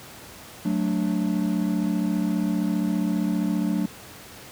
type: chord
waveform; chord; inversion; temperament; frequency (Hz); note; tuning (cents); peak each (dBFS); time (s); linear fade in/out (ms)
triangle; D major; first; equal; 185 / 220 / 293.7; F#3 / A3 / D4; 0 / 0 / 0; -23 / -24 / -25; 0.65-3.86; 5
effects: pink hiss -43 dBFS RMS until 4.51 s + high-pass 80 Hz 12 dB/octave